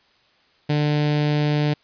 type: tone with notch filter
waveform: sawtooth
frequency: 148.6 Hz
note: D3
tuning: 21 cents sharp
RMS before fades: -20 dBFS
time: 0.69-1.74 s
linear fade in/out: 10 ms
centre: 1200 Hz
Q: 1.5
effects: white hiss -59 dBFS RMS until 1.83 s + resampled to 11025 Hz